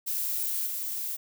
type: noise with level steps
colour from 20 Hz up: violet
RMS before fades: -30 / -33 dBFS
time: 0.06-1.17 s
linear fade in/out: 20 ms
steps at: 0.66 s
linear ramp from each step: 10 ms
effects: none